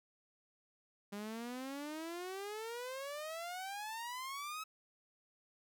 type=exponential sweep; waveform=sawtooth; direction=up; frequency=200 to 1296 Hz; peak=-38 dBFS; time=1.12-4.64 s; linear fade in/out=10 ms; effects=none